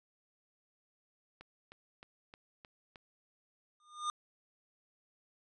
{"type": "click train", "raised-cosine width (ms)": 0.3, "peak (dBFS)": -35, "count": 6, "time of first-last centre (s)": [1.41, 2.958], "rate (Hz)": 3.23}
{"type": "tone with exponential growth", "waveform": "square", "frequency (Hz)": 1215, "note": "D#6", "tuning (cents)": -42, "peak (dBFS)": -31, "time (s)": [3.8, 4.1], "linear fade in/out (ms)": 1, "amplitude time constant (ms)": 64}
{"effects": ["resampled to 22050 Hz"]}